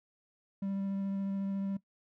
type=tone with vibrato; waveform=triangle; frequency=196 Hz; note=G3; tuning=in tune; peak=-30 dBFS; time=0.62-1.77 s; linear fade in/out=5 ms; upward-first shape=triangle; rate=14 Hz; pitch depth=12 cents each way; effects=noise-tail reverb RT60 0.1 s tail -18 dB re dry

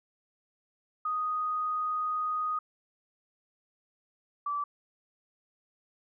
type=tone pair in turn; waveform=sine; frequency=1244 / 1159.7 Hz; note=D#6 / D6; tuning=-1 / -22 cents; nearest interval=minor second; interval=121 cents; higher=first; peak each=-28 / -29 dBFS; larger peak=first; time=1.05-2.59 / 4.46-4.64 s; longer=first; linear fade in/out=5 ms; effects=none

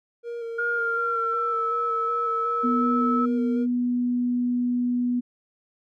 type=tone with vibrato; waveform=triangle; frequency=466.2 Hz; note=A#4; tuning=in tune; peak=-28 dBFS; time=0.23-3.67 s; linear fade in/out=50 ms; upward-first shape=square; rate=2.7 Hz; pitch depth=19 cents each way
type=tone with pitch glide; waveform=sine; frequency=1421 to 1303.1 Hz; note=F6 to E6; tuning=+30 to -20 cents; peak=-23 dBFS; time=0.58-3.26 s; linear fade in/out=10 ms; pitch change=-150 cents; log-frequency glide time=0.69-1.69 s
type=tone; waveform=sine; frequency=245.1 Hz; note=B3; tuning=13 cents flat; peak=-21 dBFS; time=2.63-5.21 s; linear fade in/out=20 ms
effects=none

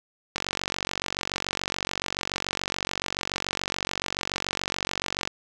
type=click train; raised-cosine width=0.2 ms; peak=-9 dBFS; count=232; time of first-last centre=0.36-5.275 s; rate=47 Hz; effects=none

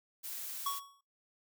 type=noise; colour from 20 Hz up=blue; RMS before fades=-42 dBFS; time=0.23-0.8 s; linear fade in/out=20 ms
type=tone with exponential decay; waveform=square; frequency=1116 Hz; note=C#6; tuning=11 cents sharp; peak=-31 dBFS; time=0.66-1.01 s; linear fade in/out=5 ms; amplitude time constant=76 ms
effects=noise-tail reverb RT60 0.3 s tail -23 dB re dry

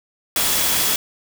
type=tone in noise; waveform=sine; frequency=3355 Hz; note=G#7; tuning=17 cents sharp; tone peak=-30 dBFS; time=0.36-0.96 s; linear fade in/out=2 ms; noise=white; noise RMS=-19 dBFS; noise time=0.36-0.96 s; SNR=-14 dB; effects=none

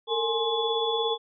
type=tone cluster; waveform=sine; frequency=440.4 / 457.5 / 841 / 1061 / 3426 Hz; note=A4 / A#4 / G#5 / C6 / A7; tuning=+2 / -32 / +22 / +24 / -47 cents; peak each=-36 / -27 / -31 / -35 / -29 dBFS; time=0.07-1.18 s; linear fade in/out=50 ms; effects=none

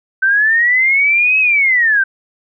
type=linear two-way sweep; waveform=sine; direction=up then down; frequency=1529 to 2580 to 1529 Hz; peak=-9 dBFS; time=0.22-2.04 s; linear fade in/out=10 ms; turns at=1.39 s; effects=none

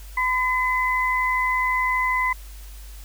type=tone pair together; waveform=sine; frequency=1013 / 2028 Hz; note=B5 / B6; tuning=+44 / +45 cents; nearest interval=octave; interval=1201 cents; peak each=-22 dBFS; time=0.17-2.33 s; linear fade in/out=5 ms; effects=added 50 Hz sine -37 dBFS peak until 3.04 s + white hiss -48 dBFS RMS until 3.04 s

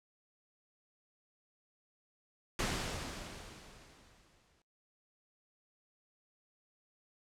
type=noise with exponential decay; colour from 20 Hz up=pink; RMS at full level=-33 dBFS; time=2.59-4.62 s; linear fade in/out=2 ms; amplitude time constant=440 ms; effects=noise-tail reverb RT60 0.4 s tail -26 dB re dry + low-pass 8000 Hz 12 dB/octave

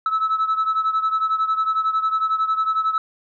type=beating tone pair; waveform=sine; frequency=1300 / 1311 Hz; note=E6 / E6; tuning=-24 / -10 cents; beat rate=11 Hz; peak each=-18 / -22 dBFS; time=0.06-2.98 s; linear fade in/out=2 ms; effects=tanh soft clip ceiling -14 dBFS

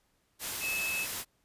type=tone in noise; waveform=sine; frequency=2600 Hz; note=E7; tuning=24 cents flat; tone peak=-31 dBFS; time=0.6-1.07 s; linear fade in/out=50 ms; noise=white; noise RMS=-36 dBFS; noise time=0.39-1.25 s; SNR=+2 dB; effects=pink hiss -73 dBFS RMS until 1.44 s + resampled to 32000 Hz

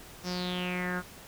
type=tone with low-pass filter sweep; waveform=sawtooth; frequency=180 Hz; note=F#3; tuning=47 cents flat; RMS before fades=-33 dBFS; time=0.23-1.03 s; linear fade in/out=50 ms; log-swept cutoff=5800 to 1400 Hz; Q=6.6; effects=pink hiss -49 dBFS RMS until 1.27 s

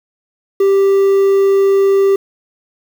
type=tone with quantisation; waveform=triangle; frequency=392.5 Hz; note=G4; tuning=2 cents sharp; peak=-6 dBFS; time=0.6-2.16 s; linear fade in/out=5 ms; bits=6; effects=none

